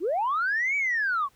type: linear two-way sweep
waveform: sine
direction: up then down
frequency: 293.7 to 2303 to 1060 Hz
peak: -22 dBFS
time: 0-1.29 s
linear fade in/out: 50 ms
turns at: 0.76 s
effects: tanh soft clip ceiling -19 dBFS + pink hiss -63 dBFS RMS until 1.35 s